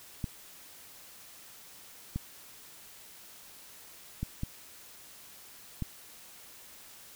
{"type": "clicks", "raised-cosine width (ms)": 5, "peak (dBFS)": -20, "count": 5, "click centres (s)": [0.242, 2.16, 4.23, 4.434, 5.823], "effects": ["white hiss -52 dBFS RMS until 7.15 s"]}